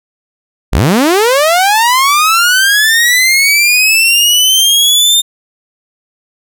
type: linear sweep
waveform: sawtooth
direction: up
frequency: 32.9 to 3645 Hz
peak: -3 dBFS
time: 0.72-5.22 s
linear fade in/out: 20 ms
effects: none

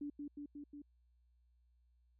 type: tone with echo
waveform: sine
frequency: 290 Hz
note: D4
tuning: 22 cents flat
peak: -40 dBFS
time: 0.01-0.1 s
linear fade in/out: 5 ms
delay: 180 ms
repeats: 4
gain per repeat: -2 dB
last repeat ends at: 0.82 s
effects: added 60 Hz sine -69 dBFS peak until 2.19 s

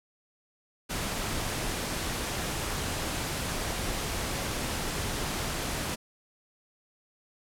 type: noise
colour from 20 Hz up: pink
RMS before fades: -32 dBFS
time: 0.89-5.96 s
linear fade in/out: 20 ms
effects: low-pass 12000 Hz 12 dB/octave

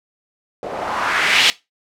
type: noise with low-pass filter sweep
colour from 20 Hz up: blue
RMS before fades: -18 dBFS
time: 0.63-1.5 s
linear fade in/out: 0 ms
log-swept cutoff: 510 to 3400 Hz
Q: 1.9
effects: noise-tail reverb RT60 0.2 s tail -18 dB re dry

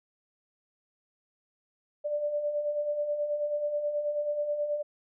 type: beating tone pair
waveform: sine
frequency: 582 / 591.3 Hz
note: D5 / D5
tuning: -16 / +12 cents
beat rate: 9.3 Hz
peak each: -37 / -28 dBFS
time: 2.04-4.83 s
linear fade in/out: 20 ms
effects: none

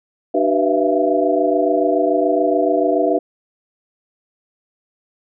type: tone cluster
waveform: sine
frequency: 300.5 / 381.9 / 491.8 / 654 / 681 Hz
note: D4 / G4 / B4 / E5 / F5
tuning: +40 / -45 / -7 / -14 / -44 cents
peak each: -20 dBFS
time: 0.34-3.19 s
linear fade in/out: 10 ms
effects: none

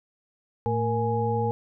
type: tone cluster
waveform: sine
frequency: 111 / 223.6 / 467.6 / 834 Hz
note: A2 / A3 / A#4 / G#5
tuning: +16 / +28 / +5 / +7 cents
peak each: -27 / -32 / -27 / -28 dBFS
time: 0.66-1.51 s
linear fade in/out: 0 ms
effects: none

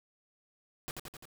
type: noise with echo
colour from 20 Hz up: pink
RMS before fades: -39 dBFS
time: 0.88-0.91 s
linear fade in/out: 0 ms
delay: 86 ms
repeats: 4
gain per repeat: -3 dB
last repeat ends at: 1.254 s
effects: none

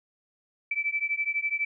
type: beating tone pair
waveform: sine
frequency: 2312 / 2324 Hz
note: D7 / D7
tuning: -28 / -19 cents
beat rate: 12 Hz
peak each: -29 dBFS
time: 0.71-1.65 s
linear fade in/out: 5 ms
effects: none

